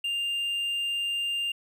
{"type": "tone", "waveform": "triangle", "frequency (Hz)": 2798, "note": "F7", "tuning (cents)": 3, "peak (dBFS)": -25, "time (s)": [0.04, 1.52], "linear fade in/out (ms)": 5, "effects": []}